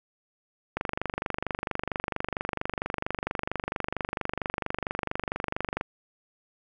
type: click train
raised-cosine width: 0.5 ms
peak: -13 dBFS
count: 124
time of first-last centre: 0.77-5.811 s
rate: 24.4 Hz
effects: none